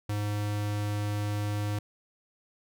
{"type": "tone", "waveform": "square", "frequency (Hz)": 103.83, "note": "G#2", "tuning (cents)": 0, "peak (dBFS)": -29, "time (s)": [0.09, 1.79], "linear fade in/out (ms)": 5, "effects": []}